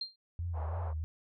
sine tone with exponential decay, 4186 Hz, C8, in tune, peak -31 dBFS, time 0.01-0.16 s, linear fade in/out 5 ms, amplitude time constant 32 ms
sine tone with vibrato, 82.41 Hz, E2, in tune, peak -33 dBFS, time 0.39-1.04 s, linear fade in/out 0 ms, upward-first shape sine, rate 3.1 Hz, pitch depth 100 cents each way
white band-pass noise, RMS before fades -45 dBFS, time 0.53-0.94 s, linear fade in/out 50 ms, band 510 to 920 Hz, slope 24 dB/octave
effects none

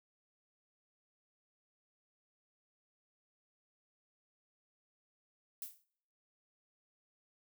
violet noise with exponential decay, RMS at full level -40 dBFS, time 5.62-5.84 s, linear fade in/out 1 ms, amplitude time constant 46 ms, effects noise-tail reverb RT60 0.7 s tail -25 dB re dry

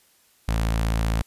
sawtooth tone with notch filter, 55.5 Hz, A1, 16 cents sharp, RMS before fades -23 dBFS, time 0.48-1.22 s, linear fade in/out 5 ms, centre 370 Hz, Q 1.6, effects white hiss -60 dBFS RMS until 1.26 s + resampled to 32000 Hz

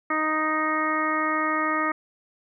harmonic tone, 311.1 Hz, D#4, in tune, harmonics 1 / 2 / 3 / 4 / 5 / 6 / 7, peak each -29 / -32 / -33 / -25 / -38 / -29 / -33 dBFS, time 0.1-1.92 s, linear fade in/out 5 ms, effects none

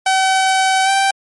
sawtooth tone with pitch glide, 762 to 780.7 Hz, G5 to G5, -49 to -7 cents, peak -8 dBFS, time 0.06-1.11 s, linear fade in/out 5 ms, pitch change +42 cents, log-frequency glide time 0.84-0.9 s, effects MP3 48 kbps

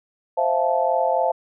sine chord, F major seventh, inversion second, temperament just, 523.8 / 654.8 / 698.5 / 873.1 Hz, C5 / E5 / F5 / A5, +2 / -12 / 0 / -14 cents, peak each -23 dBFS, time 0.37-1.32 s, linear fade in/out 10 ms, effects none

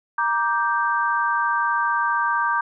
sine chord, G minor, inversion first, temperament just, 940.8 / 1176 / 1568 Hz, Bb5 / D6 / G6, +16 / +2 / 0 cents, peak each -23 dBFS, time 0.18-2.61 s, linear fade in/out 5 ms, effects none

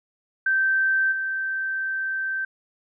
sine tone with level steps, 1556 Hz, G6, 13 cents flat, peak -18 / -24 dBFS, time 0.46-2.45 s, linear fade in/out 5 ms, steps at 1.11 s, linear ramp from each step 20 ms, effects none

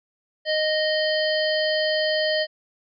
harmonic tone with a mistuned harmonic, 620 Hz, D#5, 6 cents flat, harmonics 1 / 3 / 5 / 7 / 8, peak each -22 / -27 / -29 / -30 / -31 dBFS, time 0.45-2.47 s, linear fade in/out 50 ms, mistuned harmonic 8, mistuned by -36 cents, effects none

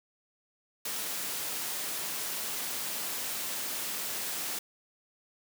white high-pass noise, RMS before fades -35 dBFS, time 0.85-4.59 s, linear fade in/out 5 ms, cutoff 160 Hz, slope 12 dB/octave, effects none

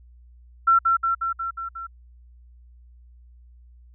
sine tone with echo, 1352 Hz, E6, 43 cents sharp, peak -13 dBFS, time 0.67-0.79 s, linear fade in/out 10 ms, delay 180 ms, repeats 6, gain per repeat -3 dB, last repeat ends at 1.87 s, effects added 60 Hz sine -47 dBFS peak until 3.94 s

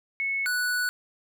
sine / square tone pair in turn, 2200 / 1478.5 Hz, C#7 / F#6, -14 / -2 cents, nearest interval perfect fifth, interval 688 cents, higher first, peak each -25 dBFS, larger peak neither, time 0.2-0.46 / 0.46-0.89 s, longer second, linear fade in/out 0 ms, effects none

